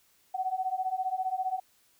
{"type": "beating tone pair", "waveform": "sine", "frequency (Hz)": [742, 757], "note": ["F#5", "F#5"], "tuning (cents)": [5, 39], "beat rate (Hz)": 15, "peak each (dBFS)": [-32, -31], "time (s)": [0.34, 1.6], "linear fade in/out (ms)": 10, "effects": ["white hiss -66 dBFS RMS until 1.99 s"]}